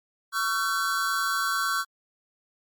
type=tone cluster; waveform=square; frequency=1119 / 1357 / 1526 Hz; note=C#6 / E6 / G6; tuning=+16 / +50 / -47 cents; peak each=-30 / -29 / -29 dBFS; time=0.32-1.85 s; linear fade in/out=50 ms; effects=MP3 96 kbps